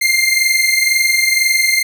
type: tone pair together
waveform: sawtooth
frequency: 2093 / 2115 Hz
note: C7 / C7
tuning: 0 / +18 cents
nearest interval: unison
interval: 18 cents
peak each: -11 dBFS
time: 0.01-1.83 s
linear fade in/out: 10 ms
effects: none